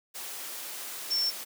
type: tone in noise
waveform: sine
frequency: 5420 Hz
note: E8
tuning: 47 cents sharp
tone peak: -25 dBFS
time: 1.1-1.31 s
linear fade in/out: 20 ms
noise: white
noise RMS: -39 dBFS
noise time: 0.14-1.45 s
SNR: +11 dB
effects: high-pass 300 Hz 12 dB/octave